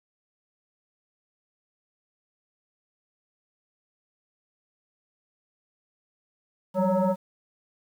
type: tone with frequency modulation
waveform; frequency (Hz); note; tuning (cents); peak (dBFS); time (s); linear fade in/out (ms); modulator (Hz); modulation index
sine; 178.9; F3; +42; -20; 6.74-7.16; 50; 373; 1.9
effects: 9-bit